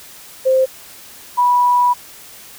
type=tone pair in turn; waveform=sine; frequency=523.3 / 979.6 Hz; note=C5 / B5; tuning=0 / -14 cents; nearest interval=major seventh; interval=1086 cents; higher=second; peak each=-10 dBFS; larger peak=neither; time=0.45-0.66 / 1.37-1.94 s; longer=second; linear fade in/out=20 ms; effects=white hiss -39 dBFS RMS until 2.58 s